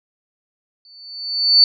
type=tone with exponential growth; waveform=sine; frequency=4500 Hz; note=C#8; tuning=25 cents sharp; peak=-5 dBFS; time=0.85-1.64 s; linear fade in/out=1 ms; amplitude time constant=170 ms; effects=none